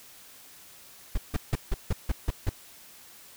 brown noise bursts, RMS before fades -24 dBFS, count 8, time 1.15-2.494 s, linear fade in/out 5 ms, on 28 ms, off 160 ms, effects white hiss -51 dBFS RMS until 3.36 s

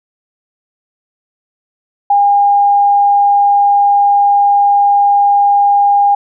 sine tone, 810 Hz, G#5, 43 cents flat, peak -6 dBFS, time 2.1-6.15 s, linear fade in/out 5 ms, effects none

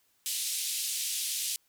white band-pass noise, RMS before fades -33 dBFS, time 0.26-1.56 s, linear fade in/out 0 ms, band 2800 to 12000 Hz, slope 24 dB/octave, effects white hiss -70 dBFS RMS until 1.68 s

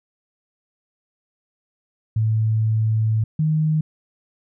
sine tone pair in turn, 110 / 155.56 Hz, A2 / D#3, 0 / 0 cents, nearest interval tritone, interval 600 cents, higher second, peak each -16 dBFS, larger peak neither, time 2.16-3.24 / 3.39-3.81 s, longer first, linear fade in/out 5 ms, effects none

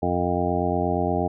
harmonic tone, 88.5 Hz, F2, 23 cents sharp, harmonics 1 / 2 / 3 / 4 / 5 / 7 / 8 / 9, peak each -29 / -29 / -29 / -29 / -29 / -29 / -29 / -29 dBFS, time 0.02-1.28 s, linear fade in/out 10 ms, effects none

